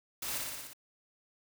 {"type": "noise with echo", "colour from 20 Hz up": "white", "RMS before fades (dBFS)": -38, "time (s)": [0.22, 0.38], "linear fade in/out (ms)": 5, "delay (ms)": 59, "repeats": 6, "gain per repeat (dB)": -2, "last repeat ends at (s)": 0.734, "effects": []}